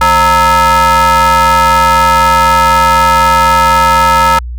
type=ring-modulated tone; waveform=square; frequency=192 Hz; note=G3; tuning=36 cents flat; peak=-3 dBFS; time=0.01-4.39 s; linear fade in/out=5 ms; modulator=1110 Hz; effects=added 60 Hz sine -18 dBFS peak until 4.58 s